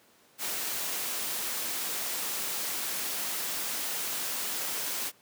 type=noise; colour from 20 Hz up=white; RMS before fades=-33 dBFS; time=0.38-5.12 s; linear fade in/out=50 ms; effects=pink hiss -61 dBFS RMS until 5.21 s + high-pass 200 Hz 12 dB/octave